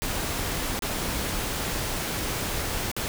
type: noise with dropouts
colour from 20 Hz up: pink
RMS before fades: -29 dBFS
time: 0.02-3.08 s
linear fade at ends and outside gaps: 0 ms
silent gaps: 0.791-0.822 / 2.915-2.965 s
effects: none